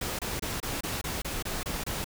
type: noise bursts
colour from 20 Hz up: pink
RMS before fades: -33 dBFS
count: 10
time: 0.01-2.044 s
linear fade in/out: 5 ms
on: 180 ms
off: 26 ms
effects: none